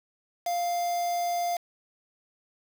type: tone with quantisation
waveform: triangle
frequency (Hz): 698.5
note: F5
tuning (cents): 0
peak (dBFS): -24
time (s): 0.46-1.57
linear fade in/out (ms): 5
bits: 6
effects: none